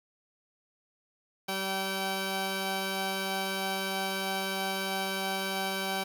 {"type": "tone pair together", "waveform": "10% pulse", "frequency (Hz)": [192.3, 772.3], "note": ["G3", "G5"], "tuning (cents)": [-33, -26], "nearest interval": "2 octaves", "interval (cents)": 2407, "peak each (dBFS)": [-25, -25], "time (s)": [1.48, 6.04], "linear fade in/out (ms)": 10, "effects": ["9-bit"]}